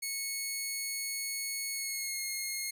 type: tone with pitch glide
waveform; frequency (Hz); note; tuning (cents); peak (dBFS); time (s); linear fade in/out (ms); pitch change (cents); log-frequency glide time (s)
10% pulse; 2200 to 2151; C#7 to C7; -14 to +47; -25; 0.02-2.71; 10; -39; 1.72-2.21
effects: none